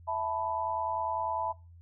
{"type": "chord", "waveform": "sine", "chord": "E suspended fourth", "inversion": "none", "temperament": "just", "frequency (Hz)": [659.3, 879, 988.9], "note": ["E5", "A5", "B5"], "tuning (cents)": [0, -2, 2], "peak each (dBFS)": [-35, -33, -33], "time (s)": [0.07, 1.53], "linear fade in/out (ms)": 20, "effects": ["noise-tail reverb RT60 0.3 s tail -22 dB re dry", "added 85 Hz sine -50 dBFS peak until 1.81 s"]}